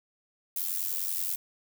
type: noise with amplitude modulation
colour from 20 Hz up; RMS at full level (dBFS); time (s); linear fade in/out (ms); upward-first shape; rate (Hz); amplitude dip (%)
violet; -28; 0.56-1.36; 5; sine; 90.4; 80
effects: none